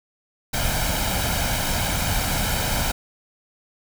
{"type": "noise with comb filter", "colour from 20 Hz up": "pink", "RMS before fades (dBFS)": -23, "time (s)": [0.53, 2.92], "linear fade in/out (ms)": 10, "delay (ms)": 1.3, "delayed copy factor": 0.6, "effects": []}